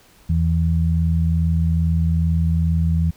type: tone pair together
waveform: sine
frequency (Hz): 82.41 / 164.82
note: E2 / E3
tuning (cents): 0 / 0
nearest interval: octave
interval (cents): 1200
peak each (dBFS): -17 / -19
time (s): 0.29-3.11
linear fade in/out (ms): 10
effects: pink hiss -52 dBFS RMS until 3.16 s